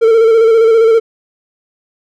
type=tone with vibrato; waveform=triangle; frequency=451.6 Hz; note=A4; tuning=45 cents sharp; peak=-3 dBFS; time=0.01-1 s; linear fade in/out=20 ms; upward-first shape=square; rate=15 Hz; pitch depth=33 cents each way; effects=none